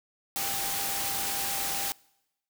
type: tone in noise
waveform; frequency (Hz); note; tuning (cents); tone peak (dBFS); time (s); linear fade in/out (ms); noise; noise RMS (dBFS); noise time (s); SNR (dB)
sine; 792; G5; +18; -38; 0.36-1.92; 0; white; -31; 0.36-1.92; -10
effects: noise-tail reverb RT60 0.9 s tail -25 dB re dry